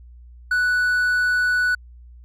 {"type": "tone", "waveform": "triangle", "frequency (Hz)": 1481, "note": "F#6", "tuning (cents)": 1, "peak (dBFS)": -15, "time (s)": [0.51, 1.75], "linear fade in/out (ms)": 5, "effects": ["added 60 Hz sine -41 dBFS peak until 2.24 s"]}